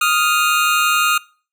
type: tone pair together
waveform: 25% pulse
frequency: 1245.6 / 1396.9 Hz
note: D#6 / F6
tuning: +2 / 0 cents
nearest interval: major second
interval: 198 cents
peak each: -12 / -14 dBFS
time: 0.01-1.18 s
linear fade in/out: 5 ms
effects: noise-tail reverb RT60 0.4 s tail -23 dB re dry